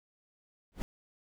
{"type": "noise with exponential growth", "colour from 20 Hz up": "brown", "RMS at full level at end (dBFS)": -32, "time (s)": [0.72, 0.82], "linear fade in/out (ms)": 0, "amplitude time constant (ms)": 21, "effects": []}